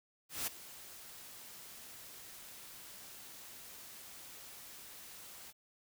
white noise with ADSR envelope, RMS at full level -36 dBFS, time 0.29-5.53 s, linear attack 180 ms, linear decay 14 ms, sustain -16 dB, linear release 35 ms, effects none

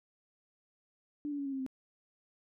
sine tone with pitch steps, 293.7 / 287 / 280.4 / 274 / 267.8 / 261.7 Hz, D4 / D4 / C#4 / C#4 / C4 / C4, 0 / -40 / +20 / -20 / +40 / 0 cents, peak -34 dBFS, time 1.25-1.664 s, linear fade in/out 0 ms, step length 69 ms, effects none

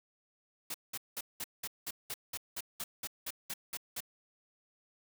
white noise bursts, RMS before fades -39 dBFS, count 15, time 0.7-4.005 s, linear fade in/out 5 ms, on 43 ms, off 190 ms, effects none

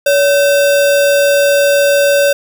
sine tone with sample-and-hold, 567 Hz, C#5, 39 cents sharp, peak -7 dBFS, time 0.06-2.33 s, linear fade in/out 5 ms, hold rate 2100 Hz, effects none

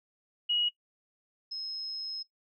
sine tone pair in turn, 2900 / 5154 Hz, F#7 / E8, -35 / -40 cents, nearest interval minor seventh, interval 995 cents, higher second, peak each -26 / -34 dBFS, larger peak first, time 0.49-0.69 / 1.51-2.23 s, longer second, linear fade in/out 10 ms, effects noise-tail reverb RT60 0.1 s tail -17 dB re dry

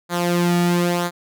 sawtooth tone with flanger, 174.61 Hz, F3, in tune, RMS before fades -19 dBFS, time 0.09-1.11 s, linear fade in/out 50 ms, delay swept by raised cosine 0.36 to 1.96 ms, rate 1 Hz, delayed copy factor -0.6, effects none

